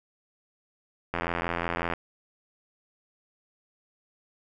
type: click train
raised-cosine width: 0.5 ms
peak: -13 dBFS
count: 69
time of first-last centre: 1.14-1.936 s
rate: 85.4 Hz
effects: none